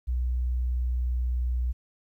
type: tone with pitch glide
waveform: sine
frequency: 61.74 to 61.35 Hz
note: B1 to B1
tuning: 0 to -11 cents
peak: -24 dBFS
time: 0.07-1.73 s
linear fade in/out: 20 ms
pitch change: -11 cents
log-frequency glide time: 0.58-1.57 s
effects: 11-bit